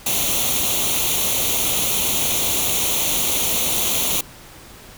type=noise with comb filter; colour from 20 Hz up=white; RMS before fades=-20 dBFS; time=0.06-4.21 s; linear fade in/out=5 ms; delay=0.3 ms; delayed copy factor=+0.75; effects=pink hiss -42 dBFS RMS until 4.97 s